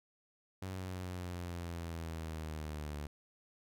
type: linear sweep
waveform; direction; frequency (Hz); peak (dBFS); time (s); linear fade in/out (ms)
sawtooth; down; 94.9 to 73; -36; 0.62-3.07; 5
effects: none